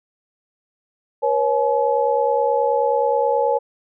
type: tone cluster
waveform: sine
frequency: 479.6 / 549 / 852 Hz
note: A#4 / C#5 / G#5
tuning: +49 / -17 / +44 cents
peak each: -20 dBFS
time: 1.22-3.59 s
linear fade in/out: 20 ms
effects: none